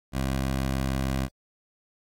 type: tone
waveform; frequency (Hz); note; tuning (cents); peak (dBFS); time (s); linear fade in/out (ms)
15% pulse; 66.4; C2; +26; -19; 0.12-1.29; 50
effects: AAC 64 kbps